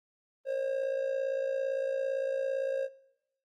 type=tone with amplitude modulation; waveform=triangle; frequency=538 Hz; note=C5; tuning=48 cents sharp; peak=-24 dBFS; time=0.45-2.89 s; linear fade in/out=50 ms; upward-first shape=sine; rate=57.7 Hz; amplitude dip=65%; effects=noise-tail reverb RT60 0.8 s tail -21 dB re dry + Opus 24 kbps